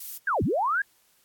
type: noise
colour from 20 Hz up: violet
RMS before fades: -36 dBFS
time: 0-0.18 s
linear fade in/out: 5 ms
type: linear two-way sweep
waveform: sine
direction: down then up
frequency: 1684 to 69 to 1684 Hz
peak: -22 dBFS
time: 0.27-0.82 s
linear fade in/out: 5 ms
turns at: 0.43 s
effects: white hiss -64 dBFS RMS until 1.24 s + AAC 64 kbps